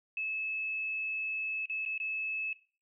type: tone with dropouts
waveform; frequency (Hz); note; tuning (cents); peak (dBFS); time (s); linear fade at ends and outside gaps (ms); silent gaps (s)
sine; 2600; E7; -24; -32; 0.17-2.53; 2; 1.657-1.697 / 1.852-1.86 / 1.979-2
effects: noise-tail reverb RT60 0.4 s tail -18 dB re dry